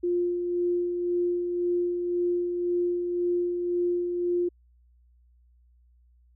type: tone with tremolo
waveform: sine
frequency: 351.6 Hz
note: F4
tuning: 12 cents sharp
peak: -22 dBFS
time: 0.03-4.49 s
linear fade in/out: 10 ms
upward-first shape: sine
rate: 1.9 Hz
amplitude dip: 40%
effects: added 60 Hz sine -57 dBFS peak until 6.35 s